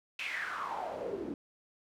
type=noise with band-pass filter sweep; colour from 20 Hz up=pink; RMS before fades=-38 dBFS; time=0.19-1.34 s; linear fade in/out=2 ms; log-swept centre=2700 to 280 Hz; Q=5.8; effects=none